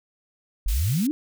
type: exponential sweep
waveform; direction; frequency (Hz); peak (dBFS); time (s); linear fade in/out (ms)
sine; up; 39.64 to 316.3; -20; 0.66-1.11; 0
type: high-pass noise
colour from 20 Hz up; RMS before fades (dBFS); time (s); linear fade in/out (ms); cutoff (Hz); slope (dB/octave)
white; -35; 0.68-1.07; 5; 2300; 12
effects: none